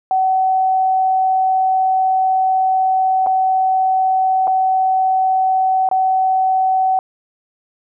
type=tone with dropouts; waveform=sine; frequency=756 Hz; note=F#5; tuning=37 cents sharp; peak=-12 dBFS; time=0.11-6.99 s; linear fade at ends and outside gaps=1 ms; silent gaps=3.263-3.269 / 4.472-4.477 / 5.889-5.913 s; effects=none